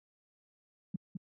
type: tone with echo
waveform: sine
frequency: 184.4 Hz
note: F#3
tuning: 6 cents flat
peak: -30 dBFS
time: 0.94-0.96 s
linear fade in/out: 5 ms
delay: 210 ms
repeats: 1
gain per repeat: -5 dB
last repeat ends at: 1.17 s
effects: high-pass 100 Hz 12 dB/octave